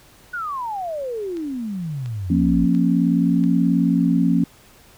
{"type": "exponential sweep", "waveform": "sine", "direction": "down", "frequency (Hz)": [1500, 51.91], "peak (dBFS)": -24, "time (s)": [0.33, 2.66], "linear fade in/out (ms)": 10}
{"type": "click train", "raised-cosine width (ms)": 0.2, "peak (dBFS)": -24, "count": 4, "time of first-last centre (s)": [1.37, 3.439], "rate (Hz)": 1.45}
{"type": "chord", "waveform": "sine", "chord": "Bb minor", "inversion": "second", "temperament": "equal with one note detuned", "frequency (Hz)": [174.61, 233.1, 273.4], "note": ["F3", "Bb3", "Db4"], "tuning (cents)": [0, 0, -24], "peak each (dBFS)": [-18, -20, -19], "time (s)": [2.3, 4.44], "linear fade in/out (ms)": 5}
{"effects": ["pink hiss -50 dBFS RMS until 4.97 s"]}